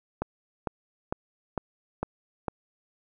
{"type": "click train", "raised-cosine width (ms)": 1, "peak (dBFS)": -14, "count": 6, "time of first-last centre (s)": [0.22, 2.482], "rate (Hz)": 2.21, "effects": []}